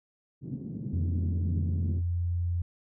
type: band-pass noise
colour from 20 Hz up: pink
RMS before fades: -36 dBFS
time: 0.41-2.02 s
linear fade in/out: 50 ms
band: 130 to 250 Hz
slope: 24 dB/octave
type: tone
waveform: sine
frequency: 87.1 Hz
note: F2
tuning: 4 cents flat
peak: -26 dBFS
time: 0.93-2.62 s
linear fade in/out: 5 ms
effects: none